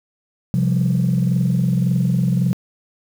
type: chord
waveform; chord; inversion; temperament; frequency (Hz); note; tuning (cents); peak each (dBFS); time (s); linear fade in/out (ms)
sine; C suspended fourth; none; just; 130.81 / 174.42 / 196.22; C3 / F3 / G3; 0 / -2 / +2; -17 / -17 / -22; 0.54-2.53; 0
effects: tanh soft clip ceiling -9 dBFS + 7-bit